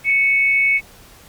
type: tone pair together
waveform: sine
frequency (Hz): 2217 / 2574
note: C#7 / E7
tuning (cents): 0 / -42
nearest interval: minor third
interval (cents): 258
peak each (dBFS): -13 / -23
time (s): 0.04-0.81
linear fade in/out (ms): 50
effects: pink hiss -45 dBFS RMS until 1.28 s + Opus 48 kbps